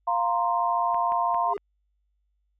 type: chord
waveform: sine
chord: F suspended fourth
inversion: none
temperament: equal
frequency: 698.5 / 932.3 / 1046.5 Hz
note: F5 / Bb5 / C6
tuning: 0 / 0 / 0 cents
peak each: -26 dBFS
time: 0.07-1.54 s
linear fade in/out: 10 ms
type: clicks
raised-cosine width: 0.5 ms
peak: -26 dBFS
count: 4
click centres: 0.945 / 1.121 / 1.345 / 1.578 s
type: tone with exponential growth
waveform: triangle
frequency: 406.8 Hz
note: G#4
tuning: 36 cents flat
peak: -24 dBFS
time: 1.39-1.57 s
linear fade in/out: 5 ms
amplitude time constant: 37 ms
effects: added 50 Hz sine -69 dBFS peak until 2.59 s